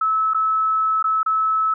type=tone with dropouts; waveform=sine; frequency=1300 Hz; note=E6; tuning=24 cents flat; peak=-16 dBFS; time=0.01-1.74 s; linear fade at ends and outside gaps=5 ms; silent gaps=0.336-0.345 / 1.027-1.041 / 1.231-1.261 s; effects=none